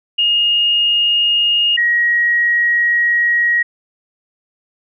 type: tone pair in turn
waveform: sine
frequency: 2849 / 1896.9 Hz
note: F7 / A#6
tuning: +34 / +30 cents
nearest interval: perfect fifth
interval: 704 cents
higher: first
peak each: -11 dBFS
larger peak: neither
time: 0.18-1.77 / 1.77-3.63 s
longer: second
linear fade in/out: 10 ms
effects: none